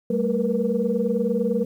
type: tone cluster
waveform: sine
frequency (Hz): 194.2 / 223.1 / 466.2 / 486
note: G3 / A3 / A#4 / B4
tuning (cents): -16 / +24 / 0 / -28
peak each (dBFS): -25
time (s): 0.1-1.65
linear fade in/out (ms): 5
effects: tanh soft clip ceiling -9 dBFS + 9-bit